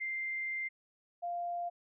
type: tone pair in turn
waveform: sine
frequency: 2093 / 696.7 Hz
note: C7 / F5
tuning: 0 / -4 cents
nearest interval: octave + perfect fifth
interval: 1904 cents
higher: first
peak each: -34 / -34 dBFS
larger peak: neither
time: 0-0.69 / 1.22-1.7 s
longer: first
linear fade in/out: 20 ms
effects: none